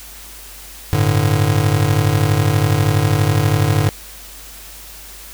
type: chord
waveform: square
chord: G suspended second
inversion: none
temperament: just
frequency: 98 / 110.25 / 147 Hz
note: G2 / A2 / D3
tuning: 0 / +4 / +2 cents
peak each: -18 dBFS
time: 0.93-3.89 s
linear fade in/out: 0 ms
effects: added 50 Hz sine -40 dBFS peak until 5.33 s + white hiss -37 dBFS RMS until 5.33 s